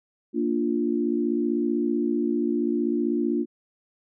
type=chord; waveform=sine; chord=Bb major; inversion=none; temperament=equal; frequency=233.1 / 293.7 / 349.2 Hz; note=Bb3 / D4 / F4; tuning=0 / 0 / 0 cents; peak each=-26 dBFS; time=0.33-3.46 s; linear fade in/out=50 ms; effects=none